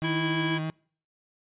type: tone with vibrato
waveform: 35% pulse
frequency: 157.6 Hz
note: D#3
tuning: 23 cents sharp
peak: -27 dBFS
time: 0.02-0.7 s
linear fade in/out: 0 ms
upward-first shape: sine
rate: 6.5 Hz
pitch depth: 16 cents each way
type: harmonic tone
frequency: 329.5 Hz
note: E4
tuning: 1 cent flat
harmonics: 1 / 3 / 5 / 7 / 9 / 10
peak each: -29 / -36 / -34 / -35 / -40 / -37 dBFS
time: 0.03-0.59 s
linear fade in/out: 20 ms
effects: noise-tail reverb RT60 0.5 s tail -26 dB re dry + resampled to 8000 Hz